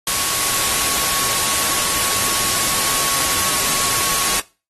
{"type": "tone in noise", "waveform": "sine", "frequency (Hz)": 1108.7, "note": "C#6", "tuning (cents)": 0, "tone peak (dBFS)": -28, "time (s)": [0.07, 4.4], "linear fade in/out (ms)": 2, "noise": "white", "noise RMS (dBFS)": -18, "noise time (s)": [0.07, 4.4], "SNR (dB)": -13, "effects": ["noise-tail reverb RT60 0.3 s tail -20 dB re dry", "AAC 32 kbps"]}